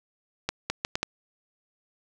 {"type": "accelerating click train", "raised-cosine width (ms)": 0.2, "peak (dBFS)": -9, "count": 5, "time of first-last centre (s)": [0.49, 1.03], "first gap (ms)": 210, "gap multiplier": 0.71, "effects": []}